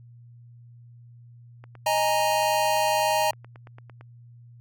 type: click train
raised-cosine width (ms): 0.5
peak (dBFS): -31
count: 22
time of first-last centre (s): 1.64-4.01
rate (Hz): 8.86
type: chord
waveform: square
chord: D# suspended fourth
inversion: none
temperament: equal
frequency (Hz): 622.3 / 830.6 / 932.3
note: D#5 / G#5 / A#5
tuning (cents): 0 / 0 / 0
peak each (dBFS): -26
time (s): 1.86-3.31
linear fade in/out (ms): 5
effects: added 119 Hz sine -46 dBFS peak until 4.6 s